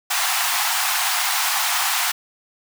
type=high-pass noise; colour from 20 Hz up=pink; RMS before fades=-21 dBFS; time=0.1-2.12 s; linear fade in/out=10 ms; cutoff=710 Hz; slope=96 dB/octave; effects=none